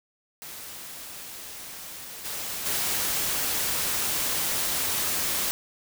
white noise with level steps, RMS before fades -40 / -33 / -27 dBFS, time 0.42-5.51 s, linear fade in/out 0 ms, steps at 2.24 / 2.65 s, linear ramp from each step 20 ms, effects none

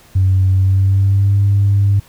sine tone with pitch glide, 94.5 to 100.06 Hz, F#2 to G2, +37 to +36 cents, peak -8 dBFS, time 0.15-2 s, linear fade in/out 10 ms, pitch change +99 cents, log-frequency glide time 0.53-1.37 s, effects tanh soft clip ceiling -5 dBFS + pink hiss -46 dBFS RMS until 2.08 s

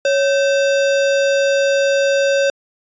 sine tone with sample-and-hold, 554.4 Hz, C#5, in tune, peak -12 dBFS, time 0.05-2.5 s, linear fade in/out 2 ms, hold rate 2100 Hz, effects resampled to 16000 Hz

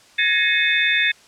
sine tone cluster, 1686 / 1844 / 2178 / 2541 / 3569 Hz, G#6 / A#6 / C#7 / D#7 / A7, +26 / -19 / -31 / +36 / +24 cents, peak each -22 dBFS, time 0.18-1.12 s, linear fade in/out 10 ms, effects white hiss -50 dBFS RMS until 1.27 s + low-pass 7000 Hz 12 dB/octave

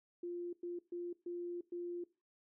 sine tone bursts at uneven times, 349.2 Hz, F4, in tune, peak -39 dBFS, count 5, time 0.23-0.53 / 0.63-0.79 / 0.92-1.13 / 1.26-1.61 / 1.72-2.04 s, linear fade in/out 5 ms, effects noise-tail reverb RT60 0.3 s tail -20 dB re dry

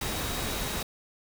sine tone in noise, 3804 Hz, A#7, 34 cents sharp, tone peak -42 dBFS, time 0.01-0.83 s, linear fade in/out 5 ms, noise pink, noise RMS -32 dBFS, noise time 0.01-0.83 s, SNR -13 dB, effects none

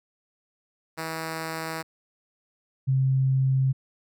5% pulse / sine tone pair in turn, 161.4 / 132.78 Hz, E3 / C3, -36 / +26 cents, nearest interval minor third, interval 338 cents, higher first, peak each -19 dBFS, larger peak neither, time 0.97-1.83 / 2.87-3.73 s, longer neither, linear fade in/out 20 ms, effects none

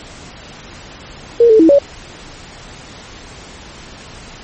sine tone with pitch steps, 469.2 / 439.2 / 324.5 / 565 Hz, A#4 / A4 / E4 / C#5, +11 / -3 / -27 / +33 cents, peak -4 dBFS, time 1.4-1.788 s, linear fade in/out 5 ms, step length 97 ms, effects pink hiss -35 dBFS RMS until 4.43 s + MP3 32 kbps

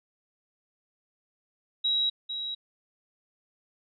sine tone with echo, 3855 Hz, B7, 43 cents flat, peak -23 dBFS, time 1.84-2.1 s, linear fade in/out 10 ms, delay 450 ms, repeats 1, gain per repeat -8 dB, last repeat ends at 2.55 s, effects none

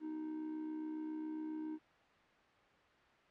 triangle tone with amplitude modulation, 311.1 Hz, D#4, in tune, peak -36 dBFS, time 0-1.79 s, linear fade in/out 50 ms, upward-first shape sine, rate 67.3 Hz, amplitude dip 50%, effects white hiss -66 dBFS RMS until 3.3 s + low-pass 2000 Hz 12 dB/octave

